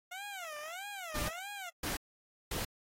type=tone with vibrato; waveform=15% pulse; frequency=698.5 Hz; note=F5; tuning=in tune; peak=-35 dBFS; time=0.11-1.7 s; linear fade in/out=10 ms; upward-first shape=sine; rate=1.6 Hz; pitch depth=280 cents each way
type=noise bursts; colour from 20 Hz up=pink; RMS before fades=-37 dBFS; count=3; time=1.15-2.65 s; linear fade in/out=5 ms; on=140 ms; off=540 ms
effects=AAC 48 kbps